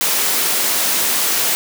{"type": "high-pass noise", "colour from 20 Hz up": "white", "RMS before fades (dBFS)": -17, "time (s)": [0.01, 1.55], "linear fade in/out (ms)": 0, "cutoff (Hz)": 210, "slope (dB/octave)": 12, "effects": []}